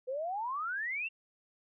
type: exponential sweep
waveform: sine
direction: up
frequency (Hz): 493.9 to 2790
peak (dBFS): -33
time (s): 0.07-1.09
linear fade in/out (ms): 20
effects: none